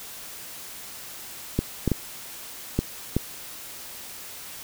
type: clicks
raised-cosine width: 3 ms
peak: -8 dBFS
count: 5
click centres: 1.59 / 1.877 / 1.917 / 2.79 / 3.166 s
effects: white hiss -40 dBFS RMS until 4.63 s